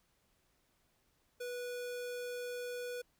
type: tone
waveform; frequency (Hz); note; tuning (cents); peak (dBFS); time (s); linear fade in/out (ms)
square; 490; B4; -14; -40; 1.4-3.02; 10
effects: pink hiss -75 dBFS RMS until 3.19 s